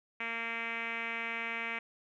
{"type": "tone with low-pass filter", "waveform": "5% pulse", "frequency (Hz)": 229.8, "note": "A#3", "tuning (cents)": -25, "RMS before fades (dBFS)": -37, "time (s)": [0.2, 1.79], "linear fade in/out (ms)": 5, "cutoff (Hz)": 2300, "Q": 4.5, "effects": []}